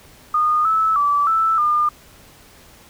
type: tone with pitch steps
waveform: sine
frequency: 1226 / 1306 / 1157 / 1320 / 1207 Hz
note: D#6 / E6 / D6 / E6 / D6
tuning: -26 / -17 / -26 / +2 / +47 cents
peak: -14 dBFS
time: 0.34-1.89 s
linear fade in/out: 5 ms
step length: 310 ms
effects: pink hiss -47 dBFS RMS until 2.89 s